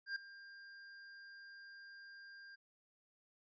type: tone with ADSR envelope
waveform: square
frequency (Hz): 1597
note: G6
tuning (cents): +32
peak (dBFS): -37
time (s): 0.06-2.56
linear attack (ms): 99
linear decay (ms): 5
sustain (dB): -17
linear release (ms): 15
effects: resampled to 16000 Hz